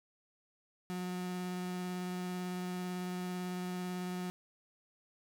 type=tone with vibrato; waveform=35% pulse; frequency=180.9 Hz; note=F#3; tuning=39 cents flat; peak=-35 dBFS; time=0.9-4.3 s; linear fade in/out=0 ms; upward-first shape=square; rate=18 Hz; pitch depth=8 cents each way; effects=none